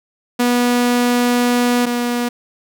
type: tone pair in turn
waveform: sawtooth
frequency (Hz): 243.6 / 241.4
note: B3 / B3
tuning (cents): -24 / -39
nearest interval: unison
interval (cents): 15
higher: first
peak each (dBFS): -9 / -13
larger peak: first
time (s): 0.39-1.86 / 1.86-2.29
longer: first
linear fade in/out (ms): 10
effects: none